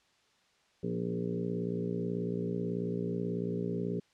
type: harmonic tone with a mistuned harmonic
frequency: 58.27 Hz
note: A#1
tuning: in tune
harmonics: 2 / 3 / 4 / 5 / 6 / 7 / 8 / 9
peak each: -41 / -35 / -40 / -42 / -48 / -37 / -42 / -51 dBFS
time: 0.83-4 s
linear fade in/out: 5 ms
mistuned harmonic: 4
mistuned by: +34 cents
effects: white hiss -68 dBFS RMS until 4.13 s + low-pass 5000 Hz 12 dB/octave